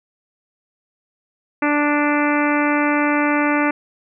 harmonic tone, 293.7 Hz, D4, in tune, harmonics 1 / 2 / 3 / 4 / 5 / 6 / 7 / 8 / 9, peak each -18 / -24 / -24 / -25 / -25 / -28 / -26 / -28 / -33 dBFS, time 1.62-3.71 s, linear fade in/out 5 ms, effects none

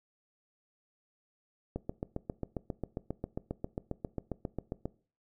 click train, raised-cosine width 2 ms, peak -21 dBFS, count 24, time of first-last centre 1.76-4.856 s, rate 7.43 Hz, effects noise-tail reverb RT60 0.4 s tail -20 dB re dry

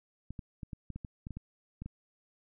clicks, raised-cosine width 5 ms, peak -28 dBFS, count 12, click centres 0.306 / 0.392 / 0.632 / 0.732 / 0.903 / 0.96 / 1.048 / 1.269 / 1.307 / 1.37 / 1.82 / 1.86 s, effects none

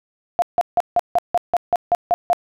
sine tone bursts, 701 Hz, F5, 6 cents sharp, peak -12 dBFS, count 11, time 0.39-2.331 s, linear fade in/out 0 ms, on 31 ms, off 160 ms, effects none

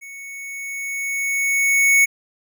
square tone with level ramp, 2217 Hz, C#7, in tune, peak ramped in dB -36 to -11 dBFS, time 0.01-2.06 s, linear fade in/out 20 ms, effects none

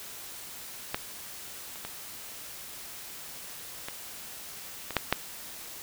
clicks, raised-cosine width 0.3 ms, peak -12 / -28 / -20 / -19 / -19 / -7 / -6 dBFS, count 7, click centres 0.945 / 1.758 / 1.85 / 3.885 / 4.907 / 4.967 / 5.126 s, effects white hiss -43 dBFS RMS until 5.82 s

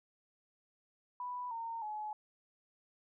sine tone with pitch steps, 987.8 / 916.3 / 850.1 Hz, B5 / A#5 / G#5, 0 / -30 / +40 cents, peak -38 dBFS, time 1.2-2.13 s, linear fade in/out 2 ms, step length 310 ms, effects none

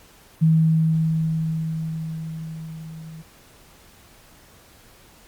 sine tone with level ramp, 160.3 Hz, E3, 48 cents flat, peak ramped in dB -12 to -36 dBFS, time 0.41-3.23 s, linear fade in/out 20 ms, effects pink hiss -51 dBFS RMS until 5.27 s + Opus 48 kbps

